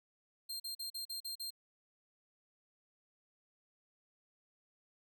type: tone bursts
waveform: sawtooth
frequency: 4186 Hz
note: C8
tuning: in tune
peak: -37 dBFS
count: 7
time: 0.49-1.506 s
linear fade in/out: 10 ms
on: 110 ms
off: 41 ms
effects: none